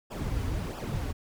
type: noise with flanger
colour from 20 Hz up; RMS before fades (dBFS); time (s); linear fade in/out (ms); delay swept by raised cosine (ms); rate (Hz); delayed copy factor
brown; -32; 0.1-1.13; 20; 0.47 to 5.87; 1.5; -0.85
effects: none